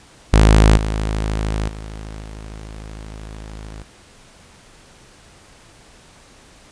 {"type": "tone with level steps", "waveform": "sawtooth", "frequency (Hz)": 53.2, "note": "G#1", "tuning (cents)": 42, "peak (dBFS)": [-4, -15, -26, -28], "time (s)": [0.33, 3.83], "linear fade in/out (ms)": 5, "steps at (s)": [0.77, 1.68, 2.21], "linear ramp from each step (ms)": 2, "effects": ["pink hiss -47 dBFS RMS until 6.71 s", "resampled to 22050 Hz"]}